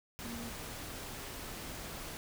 sine tone in noise, 233.7 Hz, A#3, 5 cents sharp, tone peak -42 dBFS, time 0.25-0.49 s, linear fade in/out 0 ms, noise pink, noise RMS -44 dBFS, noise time 0.19-2.17 s, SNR -1 dB, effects none

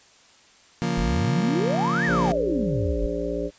35% pulse chord, Bb minor, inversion first, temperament just, 139.85 / 174.81 / 233.1 Hz, Db3 / F3 / Bb3, +16 / +2 / 0 cents, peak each -28 / -24 / -26 dBFS, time 0.82-2.32 s, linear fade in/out 0 ms
sine exponential two-way sweep, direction up then down, 39.67 to 1906 to 39.67 Hz, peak -23 dBFS, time 0.97-3.07 s, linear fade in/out 10 ms, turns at 2.05 s
harmonic tone, 58 Hz, A#1, 8 cents flat, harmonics 1 / 3 / 5 / 7 / 9 / 10, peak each -33 / -35 / -31 / -30 / -31 / -32 dBFS, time 2.06-3.51 s, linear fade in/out 50 ms
effects white hiss -54 dBFS RMS until 3.58 s + resampled to 16000 Hz

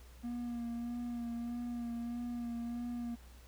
triangle tone with vibrato, 237.5 Hz, A#3, 33 cents sharp, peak -35 dBFS, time 0.23-3.16 s, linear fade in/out 20 ms, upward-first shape sine, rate 1.6 Hz, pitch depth 24 cents each way, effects added 61 Hz sine -53 dBFS peak until 3.47 s + pink hiss -62 dBFS RMS until 3.47 s

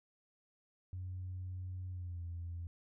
sine tone with pitch glide, 91.8 to 85.65 Hz, F#2 to F2, -13 to -33 cents, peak -39 dBFS, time 0.93-2.67 s, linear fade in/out 0 ms, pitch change -120 cents, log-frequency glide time 1.9-2.23 s, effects tanh soft clip ceiling -36 dBFS

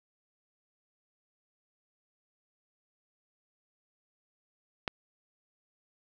click, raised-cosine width 0.3 ms, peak -14 dBFS, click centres 4.878 s, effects none

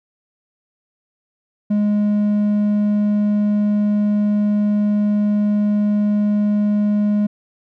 sine tone with hard clipping, 207.7 Hz, G#3, in tune, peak -15 dBFS, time 1.7-7.27 s, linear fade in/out 10 ms, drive 3 dB, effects none

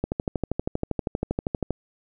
click train, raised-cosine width 2 ms, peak -11 dBFS, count 22, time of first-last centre 0.04-1.707 s, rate 12.6 Hz, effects none

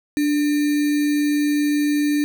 sine tone with sample-and-hold, 293.7 Hz, D4, in tune, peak -16 dBFS, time 0.17-2.24 s, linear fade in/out 0 ms, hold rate 2100 Hz, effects none

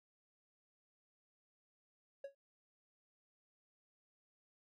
triangle tone with exponential decay, 554.4 Hz, C#5, in tune, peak -38 dBFS, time 2.24-2.35 s, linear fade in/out 5 ms, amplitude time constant 23 ms, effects none

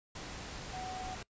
sine tone in noise, 746 Hz, F#5, 14 cents sharp, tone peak -40 dBFS, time 0.73-1.15 s, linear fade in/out 5 ms, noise pink, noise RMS -44 dBFS, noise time 0.15-1.23 s, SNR +1 dB, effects noise-tail reverb RT60 0.1 s tail -23 dB re dry + resampled to 16000 Hz

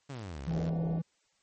sawtooth exponential two-way sweep, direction down then up, 146.83 to 66 to 84.1 Hz, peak -35 dBFS, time 0.09-0.7 s, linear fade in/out 10 ms, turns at 0.42 s
triangle tone, 164.81 Hz, E3, in tune, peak -27 dBFS, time 0.47-1.02 s, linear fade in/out 10 ms
white low-pass noise, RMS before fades -40 dBFS, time 0.51-0.99 s, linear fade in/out 5 ms, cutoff 720 Hz, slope 48 dB/octave
effects white hiss -72 dBFS RMS until 1.42 s + MP3 32 kbps

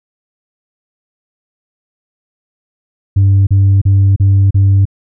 sine tone bursts, 98 Hz, G2, in tune, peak -3 dBFS, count 5, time 3.16-4.854 s, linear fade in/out 10 ms, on 310 ms, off 36 ms, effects tanh soft clip ceiling -4 dBFS

